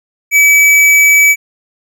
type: tone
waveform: square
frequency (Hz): 2291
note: D7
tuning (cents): -44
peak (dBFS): -5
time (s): 0.31-1.36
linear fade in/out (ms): 50
effects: none